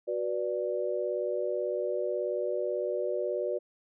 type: chord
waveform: sine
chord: B minor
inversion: second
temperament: equal with one note detuned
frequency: 370 / 489.1 / 587.3 Hz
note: F#4 / B4 / D5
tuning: 0 / -17 / 0 cents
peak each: -33 / -33 / -32 dBFS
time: 0.07-3.59 s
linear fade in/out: 20 ms
effects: none